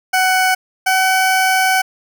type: tone pair in turn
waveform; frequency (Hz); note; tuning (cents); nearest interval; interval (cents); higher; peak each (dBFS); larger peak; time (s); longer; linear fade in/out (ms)
20% pulse; 747 / 755.2; F#5 / F#5; +16 / +35; unison; 19; second; -7; neither; 0.13-0.55 / 0.86-1.82; second; 10
effects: none